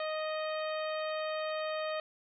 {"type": "harmonic tone", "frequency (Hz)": 622.3, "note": "D#5", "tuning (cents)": 0, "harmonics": [1, 2, 3, 4, 5, 6, 7], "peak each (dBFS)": [-34, -40, -44, -46, -48, -50, -51], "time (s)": [0, 2], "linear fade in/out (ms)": 2, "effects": []}